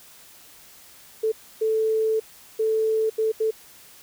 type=tone bursts at uneven times; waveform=sine; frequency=440 Hz; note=A4; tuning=in tune; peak=-19 dBFS; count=5; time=1.23-1.32 / 1.61-2.2 / 2.59-3.1 / 3.18-3.32 / 3.4-3.51 s; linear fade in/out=10 ms; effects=white hiss -49 dBFS RMS until 4.02 s